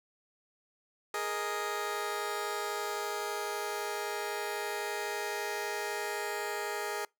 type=chord; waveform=15% pulse; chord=Ab suspended second; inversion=none; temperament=just; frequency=415.3 / 467.2 / 623 Hz; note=Ab4 / Bb4 / Eb5; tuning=0 / +4 / +2 cents; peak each=-29 / -33 / -34 dBFS; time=1.14-7.05 s; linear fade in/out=2 ms; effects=noise-tail reverb RT60 0.2 s tail -26 dB re dry